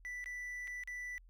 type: tone with dropouts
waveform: triangle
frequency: 1975.5 Hz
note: B6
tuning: in tune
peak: -39 dBFS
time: 0.05-1.18 s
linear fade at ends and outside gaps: 0 ms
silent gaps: 0.242-0.259 / 0.673-0.677 / 0.836-0.875 s
effects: added 42 Hz sine -57 dBFS peak until 1.29 s